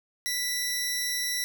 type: tone pair together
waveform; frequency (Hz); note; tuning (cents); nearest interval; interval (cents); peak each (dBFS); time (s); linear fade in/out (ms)
20% pulse; 1975.5 / 5588; B6 / F8; 0 / 0; octave + tritone; 1800; -25; 0.26-1.44; 0
effects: none